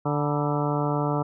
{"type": "harmonic tone with a mistuned harmonic", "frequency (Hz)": 146.83, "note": "D3", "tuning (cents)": 0, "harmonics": [1, 2, 3, 4, 5, 6, 7, 8, 9], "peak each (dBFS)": [-26, -29, -31, -32, -33, -34, -34, -35, -36], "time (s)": [0.05, 1.23], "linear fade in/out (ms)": 10, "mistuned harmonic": 7, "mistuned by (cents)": -86, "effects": []}